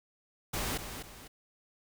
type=noise with echo; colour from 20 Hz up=pink; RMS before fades=-34 dBFS; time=0.53-0.78 s; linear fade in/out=10 ms; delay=250 ms; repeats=2; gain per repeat=-8 dB; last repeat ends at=1.28 s; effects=none